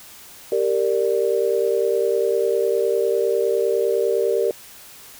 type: chord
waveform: sine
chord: G minor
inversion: none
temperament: equal with one note detuned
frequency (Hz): 392 / 461.9 / 587.3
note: G4 / Bb4 / D5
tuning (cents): 0 / -16 / 0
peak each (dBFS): -21 / -20 / -24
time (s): 0.52-4.51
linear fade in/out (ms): 2
effects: white hiss -43 dBFS RMS until 5.19 s